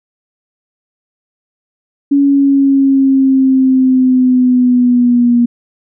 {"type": "linear sweep", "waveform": "sine", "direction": "down", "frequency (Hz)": [282, 238.3], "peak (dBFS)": -6, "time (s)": [2.11, 5.46], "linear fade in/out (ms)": 10, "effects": []}